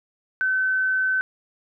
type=tone; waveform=sine; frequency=1525 Hz; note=G6; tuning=48 cents flat; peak=-19 dBFS; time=0.41-1.21 s; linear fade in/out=0 ms; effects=none